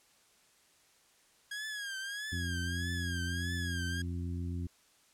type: tone with vibrato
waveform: sawtooth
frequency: 1641 Hz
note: G#6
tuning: 21 cents flat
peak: -34 dBFS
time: 1.51-4.02 s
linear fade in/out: 5 ms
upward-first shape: triangle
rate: 1.6 Hz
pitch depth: 110 cents each way
type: harmonic tone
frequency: 87.31 Hz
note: F2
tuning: in tune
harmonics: 1 / 2 / 3 / 4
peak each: -35 / -42 / -43 / -51 dBFS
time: 2.32-4.67 s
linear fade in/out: 5 ms
effects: white hiss -66 dBFS RMS until 5.13 s + low-pass 10000 Hz 12 dB/octave